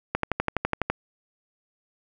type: click train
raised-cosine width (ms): 0.5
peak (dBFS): -8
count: 10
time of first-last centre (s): 0.15-0.9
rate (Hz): 12
effects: none